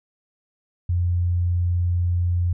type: tone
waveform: sine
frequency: 87.9 Hz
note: F2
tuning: 12 cents sharp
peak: -18 dBFS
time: 0.89-2.53 s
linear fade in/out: 5 ms
effects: none